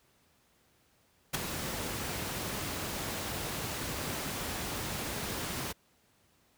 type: noise with ADSR envelope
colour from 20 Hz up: pink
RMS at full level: -27 dBFS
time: 1.33-5.73 s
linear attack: 17 ms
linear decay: 11 ms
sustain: -9 dB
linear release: 18 ms
effects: pink hiss -68 dBFS RMS until 6.57 s + high-pass 60 Hz 12 dB/octave